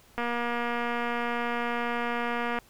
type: click train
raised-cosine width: 0.5 ms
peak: -16 dBFS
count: 574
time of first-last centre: 0.18-2.588 s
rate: 238 Hz
effects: pink hiss -58 dBFS RMS until 2.69 s